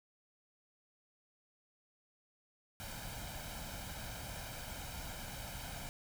pink noise with comb filter, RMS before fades -45 dBFS, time 2.8-5.89 s, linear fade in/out 0 ms, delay 1.3 ms, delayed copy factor +0.65, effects none

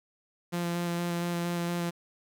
sawtooth tone with vibrato, 172.7 Hz, F3, 19 cents flat, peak -25 dBFS, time 0.52-1.91 s, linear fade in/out 20 ms, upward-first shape square, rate 4.3 Hz, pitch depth 10 cents each way, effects 9-bit

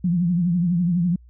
sine tone with vibrato, 174.61 Hz, F3, in tune, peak -17 dBFS, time 0.04-1.16 s, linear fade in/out 5 ms, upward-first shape triangle, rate 12 Hz, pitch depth 110 cents each way, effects added 60 Hz sine -45 dBFS peak until 1.29 s

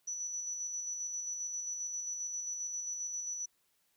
sine tone with tremolo, 5930 Hz, F#8, 3 cents sharp, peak -35 dBFS, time 0.07-3.46 s, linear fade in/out 10 ms, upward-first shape square, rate 7.5 Hz, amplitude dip 30%, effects white hiss -75 dBFS RMS until 3.96 s

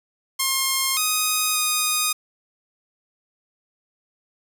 5% pulse tone with pitch steps, 1067 / 1250 / 1238 Hz, C6 / D#6 / D#6, +34 / +8 / -9 cents, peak -8 dBFS, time 0.39-2.13 s, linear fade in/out 10 ms, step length 580 ms, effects none

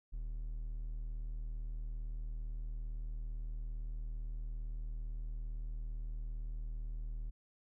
triangle tone, 38.85 Hz, D#1, 2 cents flat, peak -36 dBFS, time 0.12-7.31 s, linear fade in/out 20 ms, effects none

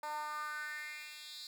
10% pulse tone with high-pass filter sweep, 301 Hz, D4, 43 cents sharp, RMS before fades -43 dBFS, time 0.03-1.47 s, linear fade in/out 2 ms, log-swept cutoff 770 to 4200 Hz, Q 4.6, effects none

